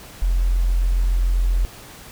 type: tone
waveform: sine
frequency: 43.65 Hz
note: F1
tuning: in tune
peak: -15 dBFS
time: 0.22-1.65 s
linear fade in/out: 0 ms
effects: pink hiss -41 dBFS RMS until 2.11 s